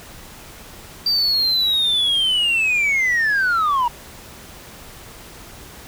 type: linear sweep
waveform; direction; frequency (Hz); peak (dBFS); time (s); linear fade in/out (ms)
sine; down; 4699 to 932.3; -13; 1.06-3.88; 5
effects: tanh soft clip ceiling -14 dBFS + pink hiss -40 dBFS RMS until 5.87 s